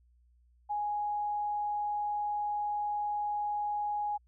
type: tone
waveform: sine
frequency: 830.6 Hz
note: G#5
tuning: in tune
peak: -30 dBFS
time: 0.69-4.18 s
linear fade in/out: 20 ms
effects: added 60 Hz sine -62 dBFS peak until 4.27 s